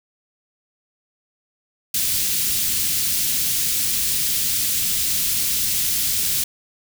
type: band-stop noise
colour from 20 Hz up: white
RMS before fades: -21 dBFS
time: 1.94-6.44 s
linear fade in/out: 5 ms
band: 200 to 3000 Hz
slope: 12 dB/octave
effects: none

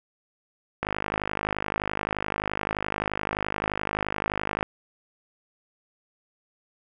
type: click train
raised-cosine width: 0.5 ms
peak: -11 dBFS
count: 197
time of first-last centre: 0.83-4.628 s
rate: 51.6 Hz
effects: none

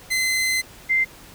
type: tone pair in turn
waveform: sawtooth / sine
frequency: 2055 / 2085 Hz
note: C7 / C7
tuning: -32 / -7 cents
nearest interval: unison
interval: 25 cents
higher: second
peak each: -16 dBFS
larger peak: neither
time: 0.1-0.62 / 0.89-1.05 s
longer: first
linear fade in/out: 20 ms
effects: pink hiss -45 dBFS RMS until 1.34 s

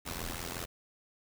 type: noise with amplitude modulation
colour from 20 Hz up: pink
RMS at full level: -35 dBFS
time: 0.05-0.66 s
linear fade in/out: 20 ms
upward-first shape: sine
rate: 85.3 Hz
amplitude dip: 90%
effects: none

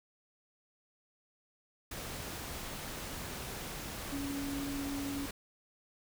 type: tone in noise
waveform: sine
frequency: 280 Hz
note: C#4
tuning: 18 cents sharp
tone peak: -36 dBFS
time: 4.12-5.26 s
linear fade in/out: 5 ms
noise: pink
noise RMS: -42 dBFS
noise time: 1.91-5.31 s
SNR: +3 dB
effects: none

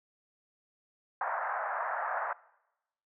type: band-pass noise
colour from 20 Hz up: pink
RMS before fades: -34 dBFS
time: 1.21-2.33 s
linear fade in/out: 2 ms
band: 640 to 1700 Hz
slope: 48 dB/octave
effects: noise-tail reverb RT60 0.9 s tail -21 dB re dry

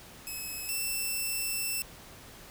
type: tone pair in turn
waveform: 5% pulse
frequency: 2578 / 2667 Hz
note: E7 / E7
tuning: -39 / +20 cents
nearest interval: minor second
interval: 59 cents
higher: second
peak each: -27 / -21 dBFS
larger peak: second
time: 0.27-0.69 / 0.69-1.82 s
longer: second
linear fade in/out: 0 ms
effects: pink hiss -50 dBFS RMS until 2.5 s

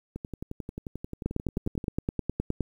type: two click trains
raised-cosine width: 3 ms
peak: -22 / -14 dBFS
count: 20 / 14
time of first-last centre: 0.16-1.841 / 1.26-2.607 s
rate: 11.3 / 9.65 Hz
effects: 9-bit

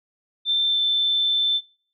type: tone with pitch glide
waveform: sine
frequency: 3562 to 3539 Hz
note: A7 to A7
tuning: +21 to +9 cents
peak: -18 dBFS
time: 0.45-1.61 s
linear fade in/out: 50 ms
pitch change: -12 cents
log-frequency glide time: 0.67-0.8 s
effects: noise-tail reverb RT60 0.5 s tail -23 dB re dry

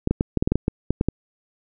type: clicks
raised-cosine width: 3 ms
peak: -6 dBFS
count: 12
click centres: 0.074 / 0.11 / 0.209 / 0.373 / 0.425 / 0.475 / 0.52 / 0.556 / 0.681 / 0.906 / 1.011 / 1.086 s
effects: none

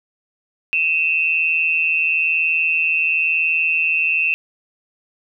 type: tone pair together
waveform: sine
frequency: 2543 / 2704 Hz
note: D#7 / E7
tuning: +37 / +43 cents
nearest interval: minor second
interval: 106 cents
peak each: -18 / -18 dBFS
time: 0.73-4.34 s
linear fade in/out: 0 ms
effects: none

